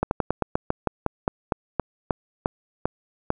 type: slowing click train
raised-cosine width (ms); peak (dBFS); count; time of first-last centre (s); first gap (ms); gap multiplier
1; -7; 16; 0.03-3.304; 81; 1.13
effects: none